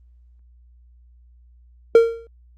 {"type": "tone with exponential decay", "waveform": "triangle", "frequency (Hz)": 460, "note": "A#4", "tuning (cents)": -23, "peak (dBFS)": -3, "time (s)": [1.95, 2.27], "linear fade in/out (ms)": 2, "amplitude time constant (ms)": 68, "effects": ["added 60 Hz sine -48 dBFS peak until 2.57 s", "Opus 24 kbps"]}